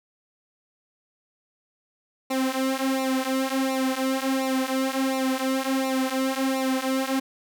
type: tone with flanger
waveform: sawtooth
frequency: 264.2 Hz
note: C4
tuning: 17 cents sharp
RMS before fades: -25 dBFS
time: 2.3-7.2 s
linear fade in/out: 10 ms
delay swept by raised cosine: 0.61 to 5.01 ms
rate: 1.4 Hz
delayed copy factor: -0.85
effects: none